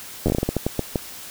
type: slowing click train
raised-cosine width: 2 ms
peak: -7 dBFS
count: 13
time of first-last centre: 0.26-0.958 s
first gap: 10 ms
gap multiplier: 1.29
effects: white hiss -38 dBFS RMS until 1.3 s